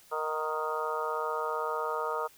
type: harmonic tone with a mistuned harmonic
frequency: 155.56 Hz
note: D#3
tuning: in tune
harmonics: 3 / 4 / 5 / 6 / 7 / 8 / 9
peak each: -35 / -38 / -43 / -36 / -42 / -34 / -43 dBFS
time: 0.11-2.28 s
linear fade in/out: 20 ms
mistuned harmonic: 5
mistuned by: -39 cents
effects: white hiss -58 dBFS RMS until 2.37 s